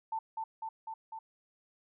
sine tone with echo, 890 Hz, A5, 20 cents sharp, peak -32 dBFS, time 0.12-0.19 s, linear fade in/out 5 ms, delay 250 ms, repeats 4, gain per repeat -2 dB, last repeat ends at 1.19 s, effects none

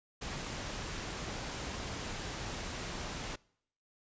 pink noise, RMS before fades -40 dBFS, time 0.21-3.36 s, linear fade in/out 10 ms, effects noise-tail reverb RT60 0.7 s tail -25 dB re dry + resampled to 16000 Hz

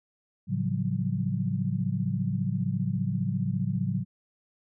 sine tone cluster, 110.5 / 139.2 / 175.7 / 190.6 Hz, A2 / C#3 / F3 / G3, +8 / +8 / +11 / -48 cents, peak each -31 dBFS, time 0.47-4.05 s, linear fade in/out 50 ms, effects none

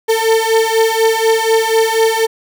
35% pulse beating tone pair, 445.7 / 449.8 Hz, A4 / A4, +22 / +38 cents, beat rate 4.1 Hz, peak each -12 dBFS, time 0.08-2.27 s, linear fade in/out 20 ms, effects none

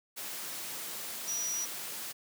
sine tone in noise, 5820 Hz, F#8, 29 cents flat, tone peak -32 dBFS, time 1.27-1.66 s, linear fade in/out 20 ms, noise white, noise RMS -40 dBFS, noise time 0.16-2.13 s, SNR +5 dB, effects high-pass 150 Hz 12 dB/octave

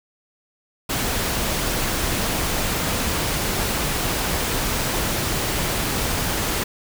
pink noise, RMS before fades -23 dBFS, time 0.89-6.64 s, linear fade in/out 10 ms, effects none

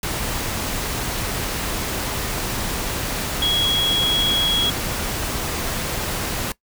sine tone in noise, 3322 Hz, G#7, in tune, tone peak -17 dBFS, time 3.42-4.7 s, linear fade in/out 2 ms, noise pink, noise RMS -25 dBFS, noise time 0.03-6.52 s, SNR +5 dB, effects noise-tail reverb RT60 0.1 s tail -20 dB re dry

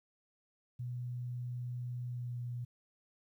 sine tone with pitch glide, 122.9 to 121.49 Hz, B2 to B2, -8 to -28 cents, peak -37 dBFS, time 0.79-2.65 s, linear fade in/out 10 ms, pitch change -20 cents, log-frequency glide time 2.05-2.37 s, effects 12-bit

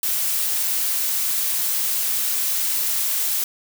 blue noise, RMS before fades -22 dBFS, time 0.03-3.44 s, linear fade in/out 2 ms, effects none

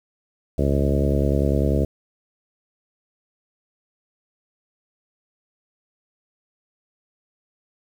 harmonic tone with a mistuned harmonic, 70.2 Hz, C#2, 22 cents sharp, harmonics 1 / 2 / 3 / 4 / 5 / 6 / 7 / 8 / 9, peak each -21 / -24 / -26 / -27 / -28 / -29 / -29 / -30 / -31 dBFS, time 0.58-1.85 s, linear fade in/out 5 ms, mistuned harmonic 1, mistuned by +29 cents, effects 8-bit

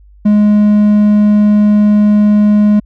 triangle tone, 208.8 Hz, G#3, 10 cents sharp, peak -3 dBFS, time 0.25-2.8 s, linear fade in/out 10 ms, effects added 50 Hz sine -38 dBFS peak until 2.85 s

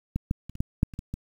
clicks, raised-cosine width 5 ms, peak -14 / -12 / -27 / -28 / -12 / -8 / -29 / -20 / -19 dBFS, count 9, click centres 0.16 / 0.311 / 0.496 / 0.554 / 0.605 / 0.831 / 0.938 / 0.991 / 1.14 s, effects 8-bit

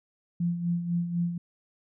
sine tone with tremolo, 172.5 Hz, F3, 21 cents flat, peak -23 dBFS, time 0.4-1.38 s, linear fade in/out 5 ms, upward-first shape sine, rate 4 Hz, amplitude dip 60%, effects none

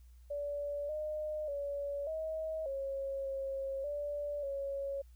sine tone with pitch steps, 577 / 611 / 568 / 635 / 546 / 542 / 582 / 554 Hz, D5 / D#5 / C#5 / D#5 / C#5 / C#5 / D5 / C#5, -31 / -32 / +42 / +35 / -26 / -39 / -16 / -1 cents, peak -35 dBFS, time 0.3-5.02 s, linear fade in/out 10 ms, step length 590 ms, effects added 60 Hz sine -54 dBFS peak until 5.15 s + white hiss -74 dBFS RMS until 5.15 s

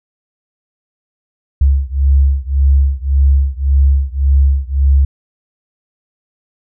sine beating tone pair, 68 / 69.8 Hz, C#2 / C#2, -33 / +13 cents, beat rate 1.8 Hz, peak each -11 / -12 dBFS, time 1.61-5.05 s, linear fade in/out 5 ms, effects none

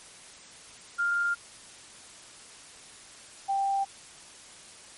sine tone pair in turn, 1400 / 787.2 Hz, F6 / G5, +4 / +7 cents, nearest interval minor seventh, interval 997 cents, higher first, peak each -24 / -24 dBFS, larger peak neither, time 0.98-1.35 / 3.48-3.85 s, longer neither, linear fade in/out 20 ms, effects white hiss -49 dBFS RMS until 4.97 s + MP3 48 kbps

